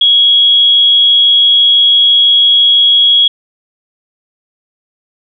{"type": "tone with amplitude modulation", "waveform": "sine", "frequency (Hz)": 3322, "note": "G#7", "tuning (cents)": 0, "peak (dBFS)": -3, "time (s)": [0.01, 3.28], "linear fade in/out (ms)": 5, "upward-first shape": "sine", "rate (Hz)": 212, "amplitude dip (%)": 30, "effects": []}